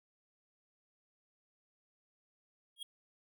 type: tone with exponential growth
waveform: square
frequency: 3278 Hz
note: G#7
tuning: 23 cents flat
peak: -38 dBFS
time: 2.76-2.83 s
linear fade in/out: 5 ms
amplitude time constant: 15 ms
effects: none